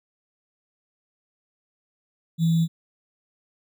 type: tone with sample-and-hold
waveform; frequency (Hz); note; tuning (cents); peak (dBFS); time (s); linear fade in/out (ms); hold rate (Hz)
sine; 164.81; E3; 0; -17; 2.38-2.68; 50; 3675
effects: none